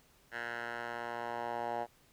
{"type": "tone with band-pass filter sweep", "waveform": "10% pulse", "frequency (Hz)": 118.4, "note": "A#2", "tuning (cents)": 27, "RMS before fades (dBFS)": -39, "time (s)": [0.31, 1.87], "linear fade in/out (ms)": 50, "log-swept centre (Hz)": [1600, 800], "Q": 2.9, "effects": ["pink hiss -66 dBFS RMS until 2.12 s"]}